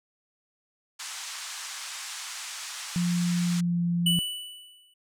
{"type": "band-pass noise", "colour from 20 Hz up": "white", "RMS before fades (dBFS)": -38, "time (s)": [0.99, 3.61], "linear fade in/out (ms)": 10, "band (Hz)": [910, 8400], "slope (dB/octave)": 24}
{"type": "tone with pitch glide", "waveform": "sine", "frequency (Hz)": [175.1, 172.69], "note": ["F3", "F3"], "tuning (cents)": [5, -19], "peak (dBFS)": -23, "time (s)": [2.96, 4.19], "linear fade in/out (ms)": 0, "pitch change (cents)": -24, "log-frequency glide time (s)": [3.47, 3.82]}
{"type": "tone with exponential decay", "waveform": "square", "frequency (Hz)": 2968, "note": "F#7", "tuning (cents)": 5, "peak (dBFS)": -21, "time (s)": [4.06, 4.94], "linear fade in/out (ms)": 5, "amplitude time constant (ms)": 190}
{"effects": []}